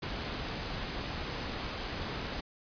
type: noise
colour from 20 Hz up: pink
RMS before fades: -37 dBFS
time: 0.02-2.41 s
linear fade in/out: 10 ms
effects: resampled to 11025 Hz